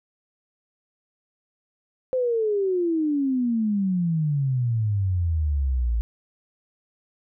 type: exponential sweep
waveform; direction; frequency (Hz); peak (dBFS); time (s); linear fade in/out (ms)
sine; down; 522 to 55; -20; 2.13-6.01; 0
effects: none